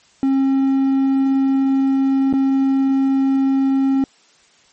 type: tone with dropouts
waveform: triangle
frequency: 269.6 Hz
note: C#4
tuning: 48 cents flat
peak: -11 dBFS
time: 0.23-4.04 s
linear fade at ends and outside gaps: 1 ms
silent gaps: 2.328-2.337 s
effects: white hiss -53 dBFS RMS until 4.72 s + MP3 32 kbps